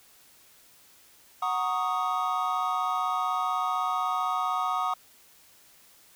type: chord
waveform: triangle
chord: D# minor seventh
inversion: first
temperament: equal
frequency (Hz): 740 / 932.3 / 1108.7 / 1244.5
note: F#5 / A#5 / C#6 / D#6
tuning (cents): 0 / 0 / 0 / 0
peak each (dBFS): -29 / -33 / -30 / -27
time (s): 1.42-4.94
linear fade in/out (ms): 5
effects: white hiss -57 dBFS RMS until 6.15 s